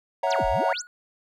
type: chord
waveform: triangle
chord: F# dominant seventh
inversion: second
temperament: equal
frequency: 554.4 / 659.3 / 740 / 932.3 Hz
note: C#5 / E5 / F#5 / A#5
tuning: 0 / 0 / 0 / 0 cents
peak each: -25 dBFS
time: 0.23-0.73 s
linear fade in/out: 5 ms
type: tone with tremolo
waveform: triangle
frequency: 1450 Hz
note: F#6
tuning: 35 cents flat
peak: -32 dBFS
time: 0.27-0.87 s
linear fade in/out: 0 ms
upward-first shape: sine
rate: 2.9 Hz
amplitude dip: 75%
type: exponential two-way sweep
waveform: sine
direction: down then up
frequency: 8220 to 31.75 to 8220 Hz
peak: -29 dBFS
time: 0.3-0.82 s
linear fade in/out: 10 ms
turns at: 0.47 s
effects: none